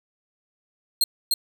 sawtooth tone with echo, 4211 Hz, C8, 10 cents sharp, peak -14 dBFS, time 1.01-1.04 s, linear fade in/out 2 ms, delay 300 ms, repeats 1, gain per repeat -2 dB, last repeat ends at 1.34 s, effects none

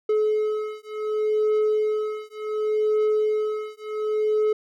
triangle beating tone pair, 427.8 / 428.48 Hz, A4 / A4, -49 / -46 cents, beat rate 0.68 Hz, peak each -22 dBFS, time 0.09-4.53 s, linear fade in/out 5 ms, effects none

